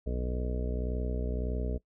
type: harmonic tone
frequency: 61.74 Hz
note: B1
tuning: in tune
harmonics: 1 / 2 / 3 / 4 / 5 / 6 / 7 / 8 / 9 / 10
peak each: -31 / -41 / -41 / -41 / -47 / -48 / -40 / -45 / -52 / -45 dBFS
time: 0.06-1.78 s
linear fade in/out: 10 ms
effects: noise-tail reverb RT60 0.1 s tail -21 dB re dry